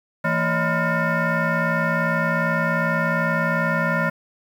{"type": "tone with frequency modulation", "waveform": "sine", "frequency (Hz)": 622.3, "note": "D#5", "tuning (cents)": 0, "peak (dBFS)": -17, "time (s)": [0.24, 4.1], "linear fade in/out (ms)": 10, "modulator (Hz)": 394, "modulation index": 3.1, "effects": ["tanh soft clip ceiling -14 dBFS", "8-bit"]}